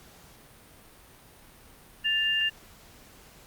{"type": "tone pair together", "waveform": "sine", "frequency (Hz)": [1760, 2800], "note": ["A6", "F7"], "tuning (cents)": [0, 4], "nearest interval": "minor sixth", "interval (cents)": 804, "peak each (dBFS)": [-29, -24], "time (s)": [2.04, 2.5], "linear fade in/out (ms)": 20, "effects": ["pink hiss -53 dBFS RMS until 3.46 s", "Opus 48 kbps"]}